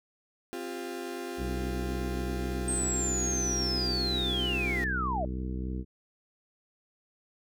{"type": "chord", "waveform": "35% pulse", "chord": "C suspended fourth", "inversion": "none", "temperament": "equal with one note detuned", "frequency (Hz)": [261.6, 349.2, 399.1], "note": ["C4", "F4", "G4"], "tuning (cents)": [0, 0, 31], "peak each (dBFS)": [-40, -36, -39], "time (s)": [0.53, 4.84], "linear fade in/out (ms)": 0}
{"type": "harmonic tone", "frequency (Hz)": 63.5, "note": "B1", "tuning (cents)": 49, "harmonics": [1, 2, 3, 4, 5, 6, 7], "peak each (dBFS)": [-33, -41, -38, -43, -42, -48, -48], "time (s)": [1.37, 5.85], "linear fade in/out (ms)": 50}
{"type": "linear sweep", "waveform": "sine", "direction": "down", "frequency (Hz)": [8372, 580], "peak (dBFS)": -29, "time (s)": [2.68, 5.25], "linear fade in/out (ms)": 2}
{"effects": []}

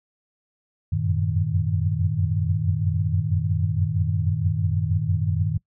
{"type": "tone cluster", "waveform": "sine", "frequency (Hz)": [87.7, 92.2, 98.4, 114.2, 154.2], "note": ["F2", "F#2", "G2", "A#2", "D#3"], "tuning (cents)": [8, -6, 7, -35, -15], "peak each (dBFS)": [-30, -26, -26, -27, -25], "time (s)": [0.92, 5.58], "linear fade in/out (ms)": 10, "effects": ["noise-tail reverb RT60 0.1 s tail -23 dB re dry"]}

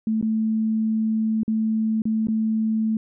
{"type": "tone with dropouts", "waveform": "sine", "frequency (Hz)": 220, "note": "A3", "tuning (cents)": 0, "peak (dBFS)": -19, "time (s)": [0.07, 2.97], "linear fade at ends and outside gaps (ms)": 2, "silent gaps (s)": [[0.213, 0.226], [1.433, 1.479], [2.02, 2.054], [2.271, 2.284]], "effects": []}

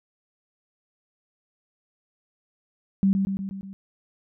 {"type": "tone with echo", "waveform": "sine", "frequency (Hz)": 194.4, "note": "G3", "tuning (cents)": -14, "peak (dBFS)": -16, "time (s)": [3.03, 3.13], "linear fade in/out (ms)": 0, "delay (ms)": 120, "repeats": 5, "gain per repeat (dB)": -4, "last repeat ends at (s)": 3.73, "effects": []}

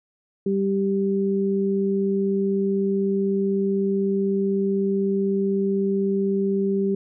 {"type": "tone pair together", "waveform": "sine", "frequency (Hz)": [196, 392], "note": ["G3", "G4"], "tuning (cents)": [0, 0], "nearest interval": "octave", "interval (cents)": 1200, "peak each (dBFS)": -22, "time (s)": [0.46, 6.95], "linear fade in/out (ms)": 5, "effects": []}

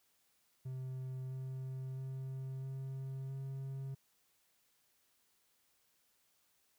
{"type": "tone with pitch steps", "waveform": "triangle", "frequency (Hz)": [130, 131.21, 132.43, 133.65, 134.9], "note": ["C3", "C3", "C3", "C3", "C#3"], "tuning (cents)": [-11, 5, 21, 37, -47], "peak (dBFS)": -38, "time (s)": [0.65, 3.95], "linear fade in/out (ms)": 10, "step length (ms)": 660, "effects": ["white hiss -75 dBFS RMS until 6.78 s"]}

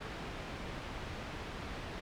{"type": "low-pass noise", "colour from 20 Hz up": "pink", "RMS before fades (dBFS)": -43, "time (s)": [0, 2.01], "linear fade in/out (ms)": 20, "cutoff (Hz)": 3200, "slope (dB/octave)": 12, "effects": []}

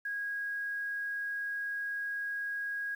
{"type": "tone", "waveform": "sine", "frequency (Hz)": 1644, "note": "G#6", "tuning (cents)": -18, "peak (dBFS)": -33, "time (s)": [0.05, 2.95], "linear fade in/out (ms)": 5, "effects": ["10-bit"]}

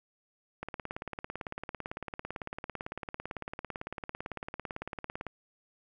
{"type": "click train", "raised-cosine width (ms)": 0.5, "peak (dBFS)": -22, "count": 84, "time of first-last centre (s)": [0.63, 5.267], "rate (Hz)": 17.9, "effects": []}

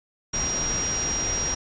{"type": "tone in noise", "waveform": "sine", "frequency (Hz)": 5700, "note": "F8", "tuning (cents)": 34, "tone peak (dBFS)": -25, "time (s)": [0.33, 1.55], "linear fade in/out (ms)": 10, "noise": "pink", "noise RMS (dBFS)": -30, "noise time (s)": [0.33, 1.55], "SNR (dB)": 2, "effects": ["resampled to 16000 Hz"]}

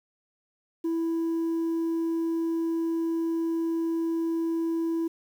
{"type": "tone", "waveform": "sine", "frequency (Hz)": 330.2, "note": "E4", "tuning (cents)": 3, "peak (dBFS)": -22, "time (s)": [0.84, 5.08], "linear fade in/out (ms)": 10, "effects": ["tanh soft clip ceiling -24 dBFS", "9-bit"]}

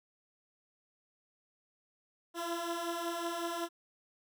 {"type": "beating tone pair", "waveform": "15% pulse", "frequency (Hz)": [336, 341.4], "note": ["E4", "F4"], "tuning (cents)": [33, -39], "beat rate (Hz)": 5.4, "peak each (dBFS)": [-34, -30], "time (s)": [2.34, 3.69], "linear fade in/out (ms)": 50, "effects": []}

